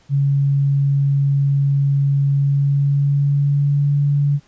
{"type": "tone with pitch glide", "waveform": "sine", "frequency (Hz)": [139.8, 143.15], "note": ["C#3", "D3"], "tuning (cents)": [15, -44], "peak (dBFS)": -13, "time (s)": [0.09, 4.4], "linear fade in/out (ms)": 50, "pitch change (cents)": 41, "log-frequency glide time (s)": [2.29, 3.93], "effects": ["pink hiss -55 dBFS RMS until 4.47 s", "resampled to 16000 Hz"]}